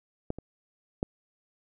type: clicks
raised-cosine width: 2 ms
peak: -17 / -26 / -14 dBFS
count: 3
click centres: 0.304 / 0.386 / 1.029 s
effects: none